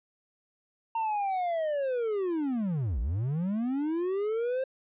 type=linear two-way sweep; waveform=triangle; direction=down then up; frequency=920 to 51.91 to 533 Hz; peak=-25 dBFS; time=0.95-4.64 s; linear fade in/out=5 ms; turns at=3 s; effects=resampled to 8000 Hz